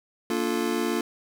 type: chord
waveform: square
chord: Bb major seventh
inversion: none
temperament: just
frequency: 233.1 / 291.4 / 349.6 / 437 Hz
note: Bb3 / D4 / F4 / A4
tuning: 0 / -13 / +2 / -12 cents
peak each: -30 / -32 / -29 / -32 dBFS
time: 0.3-1.01 s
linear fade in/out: 2 ms
effects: none